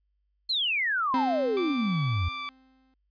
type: exponential sweep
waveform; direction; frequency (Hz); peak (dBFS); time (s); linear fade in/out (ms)
sine; down; 4316 to 79.5; -24; 0.49-2.29; 10
type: tone with exponential decay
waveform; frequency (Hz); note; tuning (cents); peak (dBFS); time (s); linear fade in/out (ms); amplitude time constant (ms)
45% pulse; 261.6; C4; 0; -25; 1.14-2.94; 1; 390
type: tone with vibrato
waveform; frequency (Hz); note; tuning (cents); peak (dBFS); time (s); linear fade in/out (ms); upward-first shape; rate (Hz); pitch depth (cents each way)
20% pulse; 1161; D6; -20; -28; 1.57-2.49; 0; triangle; 1.7; 27
effects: added 50 Hz sine -70 dBFS peak until 3.1 s + resampled to 11025 Hz